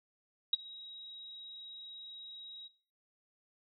sine tone with ADSR envelope, 3819 Hz, A#7, 41 cents sharp, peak -22 dBFS, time 0.53-2.69 s, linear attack 4 ms, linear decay 18 ms, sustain -23 dB, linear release 28 ms, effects noise-tail reverb RT60 0.4 s tail -20 dB re dry

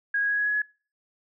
sine tone with pitch steps, 1643 / 1652.5 / 1662.1 / 1671.7 / 1681.4 / 1691.1 Hz, G#6 / G#6 / G#6 / G#6 / G#6 / G#6, -19 / -9 / +1 / +11 / +21 / +31 cents, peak -22 dBFS, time 0.14-0.62 s, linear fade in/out 5 ms, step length 80 ms, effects noise-tail reverb RT60 0.4 s tail -25 dB re dry

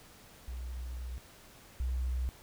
sine tone pair in turn, 61.8 / 63.06 Hz, B1 / B1, +2 / +37 cents, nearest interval unison, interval 35 cents, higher second, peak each -37 / -30 dBFS, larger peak second, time 0.48-1.18 / 1.8-2.29 s, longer first, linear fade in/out 0 ms, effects pink hiss -56 dBFS RMS until 2.42 s

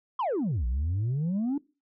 sine exponential two-way sweep, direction down then up, 1122 to 56.2 to 296.8 Hz, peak -23 dBFS, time 0.19-1.58 s, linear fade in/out 5 ms, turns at 0.66 s, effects noise-tail reverb RT60 0.3 s tail -22 dB re dry + tanh soft clip ceiling -24 dBFS

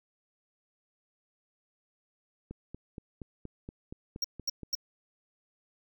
click train, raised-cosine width 3 ms, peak -28 dBFS, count 10, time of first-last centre 2.51-4.633 s, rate 4.24 Hz
square tone bursts, 5580 Hz, F8, 2 cents flat, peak -28 dBFS, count 3, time 4.22-4.752 s, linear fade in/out 5 ms, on 24 ms, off 230 ms
effects none

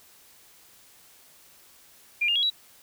sine tone with pitch steps, 2400 / 2821 / 3317 / 3899 Hz, D7 / F7 / G#7 / B7, +37 / +17 / -3 / -23 cents, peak -21 dBFS, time 2.21-2.502 s, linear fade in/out 10 ms, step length 73 ms, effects white hiss -55 dBFS RMS until 2.82 s

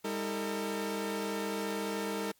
sawtooth tone cluster, 201.3 / 319.3 / 452.1 Hz, G3 / D#4 / A4, +46 / +45 / +47 cents, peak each -33 / -35 / -32 dBFS, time 0.04-2.32 s, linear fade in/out 10 ms, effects white hiss -68 dBFS RMS until 2.39 s + MP3 96 kbps

